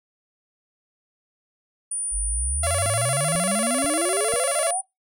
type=tone; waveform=sine; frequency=9397 Hz; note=D9; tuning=in tune; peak=-25 dBFS; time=1.91-4.81 s; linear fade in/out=5 ms
type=exponential sweep; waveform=sine; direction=up; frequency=45.33 to 781 Hz; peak=-25 dBFS; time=2.11-4.82 s; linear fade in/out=50 ms
type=tone with vibrato; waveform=sawtooth; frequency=622.3 Hz; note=D#5; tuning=in tune; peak=-20 dBFS; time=2.63-4.71 s; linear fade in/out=5 ms; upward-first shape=square; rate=13 Hz; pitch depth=160 cents each way
type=click train; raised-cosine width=3 ms; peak=-22 dBFS; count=4; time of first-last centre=2.86-4.338 s; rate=2.03 Hz
effects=noise-tail reverb RT60 0.2 s tail -23 dB re dry